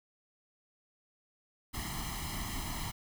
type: noise with comb filter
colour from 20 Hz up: pink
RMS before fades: -38 dBFS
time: 1.73-2.92 s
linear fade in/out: 20 ms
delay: 0.98 ms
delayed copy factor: +0.95
effects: none